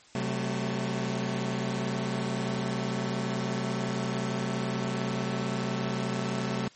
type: chord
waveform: sawtooth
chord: F# diminished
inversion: second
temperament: equal with one note detuned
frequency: 130.81 / 188.56 / 220 Hz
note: C3 / F#3 / A3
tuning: 0 / +33 / 0 cents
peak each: -29 dBFS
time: 0.15-6.68 s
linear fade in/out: 2 ms
effects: white hiss -56 dBFS RMS until 6.75 s + MP3 32 kbps